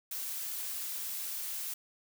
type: noise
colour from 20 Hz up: blue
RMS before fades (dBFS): -38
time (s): 0.11-1.74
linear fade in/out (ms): 5
effects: none